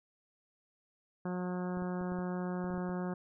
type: harmonic tone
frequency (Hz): 180.6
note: F#3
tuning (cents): -42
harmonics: 1 / 2 / 3 / 4 / 5 / 6 / 7 / 8 / 9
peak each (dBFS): -35 / -41 / -45 / -47 / -49 / -51 / -52 / -53 / -54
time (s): 1.25-3.14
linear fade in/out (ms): 5
type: clicks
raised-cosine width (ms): 3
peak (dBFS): -35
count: 10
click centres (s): 1.772 / 1.822 / 2.012 / 2.12 / 2.188 / 2.643 / 2.705 / 2.741 / 2.778 / 2.893
effects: none